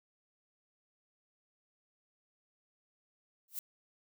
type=noise with exponential growth; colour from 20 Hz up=violet; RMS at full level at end=-33 dBFS; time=3.48-3.59 s; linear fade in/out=2 ms; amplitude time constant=22 ms; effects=none